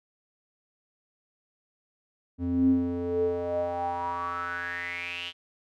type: tone with band-pass filter sweep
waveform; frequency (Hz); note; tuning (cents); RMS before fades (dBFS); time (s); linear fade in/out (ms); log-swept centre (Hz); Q
square; 87.31; F2; 0; -29; 2.38-5.33; 50; 200 to 3100; 8
effects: none